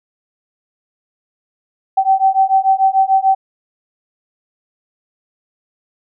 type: beating tone pair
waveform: sine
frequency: 767 / 773.8 Hz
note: G5 / G5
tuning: -38 / -23 cents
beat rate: 6.8 Hz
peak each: -13 dBFS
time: 1.97-3.35 s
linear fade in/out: 10 ms
effects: none